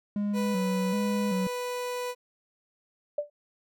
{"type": "tone with vibrato", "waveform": "triangle", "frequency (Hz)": 196, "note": "G3", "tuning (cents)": 0, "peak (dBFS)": -24, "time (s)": [0.16, 1.47], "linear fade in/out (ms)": 2, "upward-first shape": "square", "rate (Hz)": 1.3, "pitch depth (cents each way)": 81}
{"type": "tone", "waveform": "30% pulse", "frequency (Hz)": 493.9, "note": "B4", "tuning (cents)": 0, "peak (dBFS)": -28, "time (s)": [0.33, 2.15], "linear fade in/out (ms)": 50}
{"type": "tone with exponential decay", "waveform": "sine", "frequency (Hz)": 587.3, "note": "D5", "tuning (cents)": 0, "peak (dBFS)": -22, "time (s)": [3.18, 3.3], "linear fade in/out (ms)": 5, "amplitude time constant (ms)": 26}
{"effects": []}